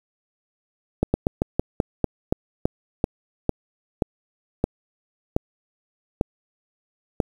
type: slowing click train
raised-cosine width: 2 ms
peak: -5 dBFS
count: 16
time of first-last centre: 1.03-7.202 s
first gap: 110 ms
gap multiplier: 1.17
effects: 7-bit